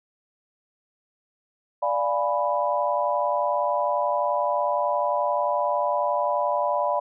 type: chord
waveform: sine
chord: D diminished seventh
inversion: none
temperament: equal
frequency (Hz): 587.3 / 698.5 / 830.6 / 987.8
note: D5 / F5 / Ab5 / Cb6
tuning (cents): 0 / 0 / 0 / 0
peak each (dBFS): -25 / -28 / -30 / -25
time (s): 1.82-7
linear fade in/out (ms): 10
effects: none